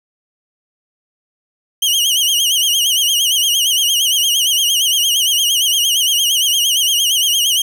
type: tone with vibrato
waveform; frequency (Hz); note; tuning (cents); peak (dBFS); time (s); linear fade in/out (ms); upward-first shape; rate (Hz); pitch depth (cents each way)
sawtooth; 3040; F#7; +46; -9; 1.82-7.62; 5; sine; 8.7; 120
effects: none